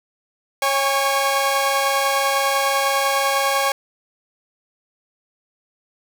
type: tone cluster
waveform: sawtooth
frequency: 550 / 812 / 1110 Hz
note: C#5 / G#5 / C#6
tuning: -14 / -39 / +2 cents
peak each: -18 dBFS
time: 0.62-3.72 s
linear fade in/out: 2 ms
effects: none